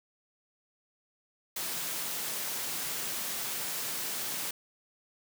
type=high-pass noise; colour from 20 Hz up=white; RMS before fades=-35 dBFS; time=1.56-4.51 s; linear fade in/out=5 ms; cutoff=110 Hz; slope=96 dB/octave; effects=none